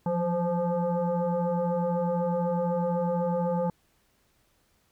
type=tone with frequency modulation; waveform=sine; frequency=169.5 Hz; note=E3; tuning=49 cents sharp; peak=-24 dBFS; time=0.06-3.7 s; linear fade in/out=2 ms; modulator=347 Hz; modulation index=1.9; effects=pink hiss -68 dBFS RMS until 4.91 s